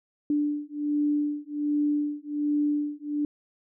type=beating tone pair; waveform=sine; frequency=293.7 / 295 Hz; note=D4 / D4; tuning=0 / +8 cents; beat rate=1.3 Hz; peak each=-27 dBFS; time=0.3-3.25 s; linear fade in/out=2 ms; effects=none